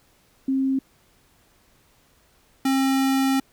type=tone pair in turn; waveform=sine / square; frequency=267.1 / 268.1 Hz; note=C4 / C4; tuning=+36 / +42 cents; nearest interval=unison; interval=6 cents; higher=second; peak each=-19 dBFS; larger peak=neither; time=0.48-0.79 / 2.65-3.4 s; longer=second; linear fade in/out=5 ms; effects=pink hiss -60 dBFS RMS until 3.52 s